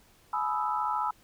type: chord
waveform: sine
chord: E major seventh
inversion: first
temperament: equal with one note detuned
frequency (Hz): 848.6 / 987.8 / 1244.5 / 1318.5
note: G#5 / B5 / D#6 / E6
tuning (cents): +37 / 0 / 0 / 0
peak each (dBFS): -32 / -31 / -37 / -32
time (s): 0.33-1.11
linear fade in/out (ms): 5
effects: pink hiss -61 dBFS RMS until 1.23 s